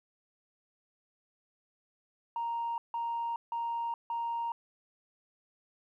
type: tone bursts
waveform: sine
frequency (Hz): 932.3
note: A#5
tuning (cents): 0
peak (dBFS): -30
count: 4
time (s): 2.36-4.52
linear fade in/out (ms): 2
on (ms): 420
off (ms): 160
effects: tanh soft clip ceiling -28 dBFS + 12-bit